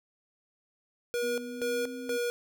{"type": "tone with tremolo", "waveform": "square", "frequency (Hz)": 480, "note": "B4", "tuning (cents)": -49, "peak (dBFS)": -29, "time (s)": [1.14, 2.3], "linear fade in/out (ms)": 0, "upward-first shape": "square", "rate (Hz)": 2.1, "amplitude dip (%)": 75}
{"type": "tone with pitch glide", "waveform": "sine", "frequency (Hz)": [246.9, 259.3], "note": ["B3", "C4"], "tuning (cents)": [0, -15], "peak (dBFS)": -38, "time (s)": [1.22, 2.18], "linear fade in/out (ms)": 20, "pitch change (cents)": 85, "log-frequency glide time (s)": [1.43, 1.88]}
{"effects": []}